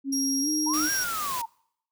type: tone with pitch glide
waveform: sine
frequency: 273.2 to 306.7 Hz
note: C#4 to D#4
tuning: -25 to -25 cents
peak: -26 dBFS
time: 0.04-0.9 s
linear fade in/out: 50 ms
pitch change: +200 cents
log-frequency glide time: 0.41-0.49 s
type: tone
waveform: 35% pulse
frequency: 5620 Hz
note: F8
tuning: 10 cents sharp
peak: -24 dBFS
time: 0.12-1.04 s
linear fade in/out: 10 ms
type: linear two-way sweep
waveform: sine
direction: up then down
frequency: 880 to 1630 to 880 Hz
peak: -29 dBFS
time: 0.66-1.46 s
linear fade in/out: 10 ms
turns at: 0.91 s
type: noise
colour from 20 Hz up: white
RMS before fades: -34 dBFS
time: 0.73-1.42 s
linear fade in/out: 10 ms
effects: noise-tail reverb RT60 0.7 s tail -26 dB re dry